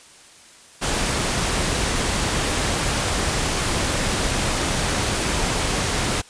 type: noise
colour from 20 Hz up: pink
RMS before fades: -22 dBFS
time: 0.81-6.22 s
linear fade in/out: 20 ms
effects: white hiss -47 dBFS RMS until 6.29 s + resampled to 22050 Hz